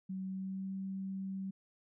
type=tone with pitch glide; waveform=sine; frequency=189.2 to 192.28 Hz; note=F#3 to G3; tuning=+39 to -33 cents; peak=-37 dBFS; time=0.09-1.51 s; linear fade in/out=10 ms; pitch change=+28 cents; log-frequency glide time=0.23-0.72 s; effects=none